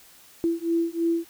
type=beating tone pair; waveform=sine; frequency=333.1 / 336.2 Hz; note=E4 / E4; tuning=+18 / +34 cents; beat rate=3.1 Hz; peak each=-25 dBFS; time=0.44-1.25 s; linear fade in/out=0 ms; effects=white hiss -52 dBFS RMS until 1.29 s